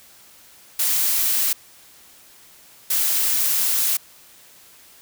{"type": "noise bursts at uneven times", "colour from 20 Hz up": "blue", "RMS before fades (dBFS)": -20, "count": 2, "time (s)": [[0.79, 1.53], [2.9, 3.97]], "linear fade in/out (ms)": 5, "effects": ["white hiss -49 dBFS RMS until 5.01 s"]}